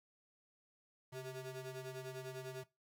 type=ring-modulated tone; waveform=25% pulse; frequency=260 Hz; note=C4; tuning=11 cents flat; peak=-38 dBFS; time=1.12-2.64 s; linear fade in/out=10 ms; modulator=125 Hz; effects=noise-tail reverb RT60 0.2 s tail -17 dB re dry